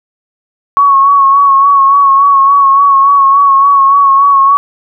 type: tone with vibrato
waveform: sine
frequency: 1108.7 Hz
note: C#6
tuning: in tune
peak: -3 dBFS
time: 0.77-4.57 s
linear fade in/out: 0 ms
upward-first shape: sine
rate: 3.5 Hz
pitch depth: 35 cents each way
effects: none